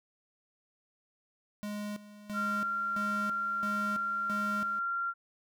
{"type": "tone with tremolo", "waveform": "square", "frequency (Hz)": 207.7, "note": "G#3", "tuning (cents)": 0, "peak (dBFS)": -36, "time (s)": [1.63, 4.79], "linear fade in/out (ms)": 0, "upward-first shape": "square", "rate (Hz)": 1.5, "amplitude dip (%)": 80}
{"type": "tone", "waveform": "sine", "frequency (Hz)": 1380, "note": "F6", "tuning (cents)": -21, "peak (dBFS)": -30, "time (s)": [2.33, 5.14], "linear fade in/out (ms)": 50}
{"effects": []}